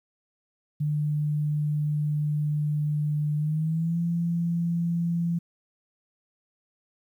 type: tone with pitch glide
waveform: sine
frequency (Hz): 149.5 to 169.76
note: D3 to F3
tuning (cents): +31 to -49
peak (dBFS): -23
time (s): 0.8-5.39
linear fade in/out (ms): 10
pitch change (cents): +220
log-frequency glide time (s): 3.37-3.99
effects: 10-bit